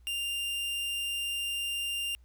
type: tone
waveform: 45% pulse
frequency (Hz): 2794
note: F7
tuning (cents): 0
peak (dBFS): -31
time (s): 0.07-2.15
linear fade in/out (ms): 0
effects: added 60 Hz sine -54 dBFS peak until 2.24 s + pink hiss -74 dBFS RMS until 2.24 s